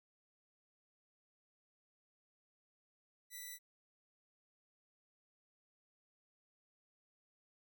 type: tone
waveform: 5% pulse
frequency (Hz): 1975.5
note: B6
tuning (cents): 0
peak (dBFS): -36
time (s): 3.3-3.59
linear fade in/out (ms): 50
effects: none